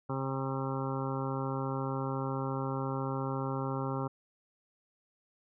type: harmonic tone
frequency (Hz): 134.2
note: C3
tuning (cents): +44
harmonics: 1 / 2 / 3 / 4 / 6 / 7 / 8 / 9 / 10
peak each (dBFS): -35 / -38 / -40 / -41 / -43 / -43 / -44 / -45 / -45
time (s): 0.09-4.08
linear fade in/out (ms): 10
effects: none